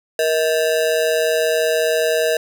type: ring-modulated tone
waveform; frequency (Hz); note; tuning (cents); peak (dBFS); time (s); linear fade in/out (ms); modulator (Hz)
square; 554.4; C#5; 0; -13; 0.19-2.37; 2; 81.7
effects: none